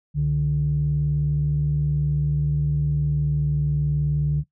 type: tone pair together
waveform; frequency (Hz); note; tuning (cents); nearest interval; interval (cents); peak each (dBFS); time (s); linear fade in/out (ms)
sine; 67.13 / 146.83; C2 / D3; +45 / 0; octave + major second; 1355; -27 / -18; 0.14-4.44; 50
effects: noise-tail reverb RT60 0.1 s tail -18 dB re dry + tanh soft clip ceiling -13 dBFS